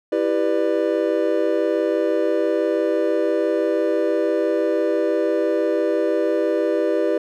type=chord; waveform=triangle; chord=E minor seventh; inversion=none; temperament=just; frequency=329.6 / 395.6 / 494.4 / 593.3 Hz; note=E4 / G4 / B4 / D5; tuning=0 / +16 / +2 / +18 cents; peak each=-21 dBFS; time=0.12-7.18 s; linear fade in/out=5 ms; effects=none